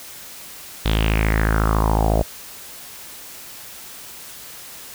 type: tone with low-pass filter sweep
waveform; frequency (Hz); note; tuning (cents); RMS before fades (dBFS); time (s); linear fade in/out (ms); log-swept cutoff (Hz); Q
sawtooth; 54; A1; -32; -18; 0.85-2.23; 10; 3700 to 610; 4.7
effects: white hiss -38 dBFS RMS until 4.94 s